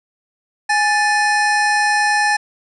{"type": "tone pair together", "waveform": "square", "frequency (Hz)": [830.6, 1760], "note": ["G#5", "A6"], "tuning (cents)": [0, 0], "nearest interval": "octave + minor second", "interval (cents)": 1300, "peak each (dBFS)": -17, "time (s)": [0.69, 2.37], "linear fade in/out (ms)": 10, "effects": ["resampled to 22050 Hz", "7-bit"]}